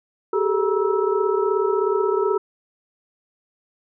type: tone cluster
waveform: sine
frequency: 385 / 421.3 / 444 / 952 / 1311 Hz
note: G4 / G#4 / A4 / A#5 / E6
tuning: -31 / +25 / +16 / +36 / -10 cents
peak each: -21 / -22 / -27 / -28 / -28 dBFS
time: 0.33-2.38 s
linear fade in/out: 5 ms
effects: none